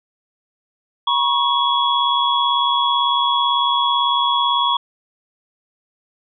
sine tone cluster, 960 / 1098 / 3354 Hz, B5 / C#6 / G#7, -49 / -17 / +16 cents, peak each -19 dBFS, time 1.07-4.77 s, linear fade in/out 5 ms, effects none

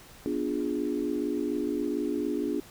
sine chord, B diminished seventh, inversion none, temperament equal with one note detuned, 246.9 / 293.7 / 351 / 415.3 Hz, B3 / D4 / F4 / Ab4, 0 / 0 / +9 / 0 cents, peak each -34 / -30 / -33 / -34 dBFS, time 0.26-2.6 s, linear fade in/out 0 ms, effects pink hiss -51 dBFS RMS until 2.7 s

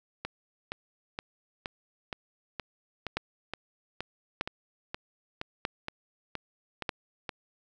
two click trains, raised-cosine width 0.3 ms, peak -18 / -13 dBFS, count 16 / 4, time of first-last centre 0.25-7.292 / 3.17-6.892 s, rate 2.13 / 0.806 Hz, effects none

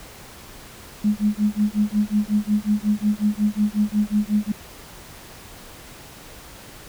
sine tone with tremolo, 209.6 Hz, G#3, 16 cents sharp, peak -14 dBFS, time 1.04-4.52 s, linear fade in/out 5 ms, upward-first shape sine, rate 5.5 Hz, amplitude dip 100%, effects pink hiss -42 dBFS RMS until 6.88 s

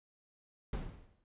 brown noise with exponential decay, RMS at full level -35 dBFS, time 0.73-1.24 s, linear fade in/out 2 ms, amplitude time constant 110 ms, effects resampled to 8000 Hz

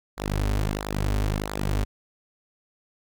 sawtooth tone with flanger, 50.9 Hz, G#1, 34 cents flat, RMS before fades -26 dBFS, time 0.17-1.85 s, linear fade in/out 20 ms, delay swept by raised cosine 0.34 to 6.14 ms, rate 1.5 Hz, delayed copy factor -0.75, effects none

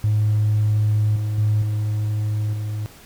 triangle tone with level steps, 106.3 Hz, G#2, 41 cents sharp, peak -12 / -18 / -12 / -17 / -21 dBFS, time 0.04-2.86 s, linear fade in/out 0 ms, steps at 1.16 / 1.38 / 1.62 / 2.53 s, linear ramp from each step 2 ms, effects tanh soft clip ceiling -12 dBFS + pink hiss -46 dBFS RMS until 3.05 s

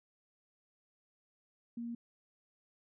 sine tone, 235 Hz, A#3, 14 cents sharp, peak -38 dBFS, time 1.77-1.95 s, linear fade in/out 5 ms, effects none

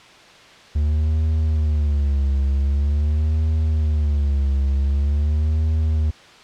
triangle tone with vibrato, 73.42 Hz, D2, in tune, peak -14 dBFS, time 0.75-6.11 s, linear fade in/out 10 ms, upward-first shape sine, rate 0.45 Hz, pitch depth 120 cents each way, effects white hiss -45 dBFS RMS until 6.43 s + low-pass 4000 Hz 12 dB/octave

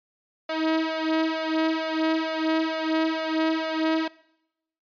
sawtooth tone with flanger, 319.2 Hz, D#4, 44 cents sharp, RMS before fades -25 dBFS, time 0.49-4.08 s, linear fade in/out 5 ms, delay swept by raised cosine 1.7 to 3.2 ms, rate 2.2 Hz, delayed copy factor +0.85, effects noise-tail reverb RT60 0.8 s tail -21 dB re dry + resampled to 11025 Hz

